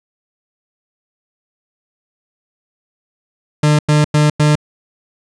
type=tone bursts; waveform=40% pulse; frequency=150 Hz; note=D3; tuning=37 cents sharp; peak=-8 dBFS; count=4; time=3.63-4.555 s; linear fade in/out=5 ms; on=160 ms; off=95 ms; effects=resampled to 22050 Hz